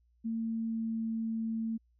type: tone with pitch glide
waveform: sine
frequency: 226.2 to 224.5 Hz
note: A3 to A3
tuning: +48 to +35 cents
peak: -31 dBFS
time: 0.24-1.78 s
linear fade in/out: 20 ms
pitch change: -13 cents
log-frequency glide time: 0.37-1.18 s
effects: added 59 Hz sine -66 dBFS peak until 1.99 s